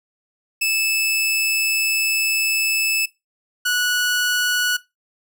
sawtooth tone pair in turn, 2620 / 1470.4 Hz, E7 / F#6, -11 / -11 cents, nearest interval minor seventh, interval 1000 cents, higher first, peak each -14 dBFS, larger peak neither, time 0.61-3.06 / 3.65-4.77 s, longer first, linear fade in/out 10 ms, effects noise-tail reverb RT60 0.2 s tail -17 dB re dry

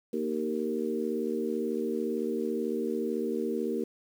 harmonic tone with a mistuned harmonic, 78 Hz, D#2, 5 cents sharp, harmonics 3 / 4 / 5 / 6, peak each -33 / -35 / -33 / -34 dBFS, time 0.13-3.84 s, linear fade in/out 5 ms, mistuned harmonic 6, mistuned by -16 cents, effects 9-bit

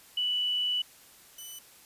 sine / 10% pulse tone pair in turn, 2964 / 2992 Hz, F#7 / F#7, +2 / +19 cents, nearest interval unison, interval 17 cents, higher second, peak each -26 / -33 dBFS, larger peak first, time 0.17-0.82 / 1.38-1.59 s, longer first, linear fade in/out 5 ms, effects white hiss -55 dBFS RMS until 1.85 s + resampled to 32000 Hz

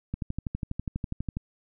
click train, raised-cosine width 5 ms, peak -18 dBFS, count 16, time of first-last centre 0.14-1.37 s, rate 12.2 Hz, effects none

